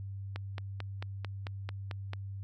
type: click train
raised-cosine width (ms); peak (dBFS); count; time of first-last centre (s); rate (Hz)
0.3; -23; 9; 0.36-2.134; 4.51
effects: added 98 Hz sine -38 dBFS peak until 2.43 s